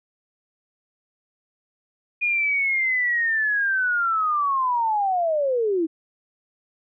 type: linear sweep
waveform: sine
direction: down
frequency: 2452 to 309.6 Hz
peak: -19 dBFS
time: 2.21-5.87 s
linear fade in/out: 20 ms
effects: none